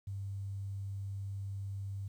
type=tone with quantisation; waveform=sine; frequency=98.5 Hz; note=G2; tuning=9 cents sharp; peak=-37 dBFS; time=0.07-2.08 s; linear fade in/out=5 ms; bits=11; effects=none